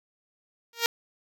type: tone with exponential growth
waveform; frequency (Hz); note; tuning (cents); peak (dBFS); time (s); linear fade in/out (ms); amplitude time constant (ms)
5% pulse; 466.2; A#4; 0; -6; 0.73-0.86; 1; 28
effects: none